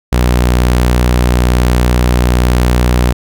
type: tone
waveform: sawtooth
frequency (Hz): 61.1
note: B1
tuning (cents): -18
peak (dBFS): -4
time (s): 0.12-3.13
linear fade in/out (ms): 10
effects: none